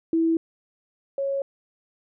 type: tone pair in turn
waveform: sine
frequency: 327.7 / 551.1 Hz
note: E4 / C#5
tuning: -10 / -10 cents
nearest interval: major sixth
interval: 900 cents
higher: second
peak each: -18 / -23 dBFS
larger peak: first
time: 0.13-0.37 / 1.18-1.42 s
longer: neither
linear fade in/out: 2 ms
effects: none